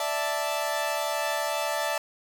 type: chord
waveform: sawtooth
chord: D suspended second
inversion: none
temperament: equal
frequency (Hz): 587.3 / 659.3 / 880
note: D5 / E5 / A5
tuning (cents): 0 / 0 / 0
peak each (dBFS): -27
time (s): 0-1.98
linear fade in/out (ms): 2
effects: none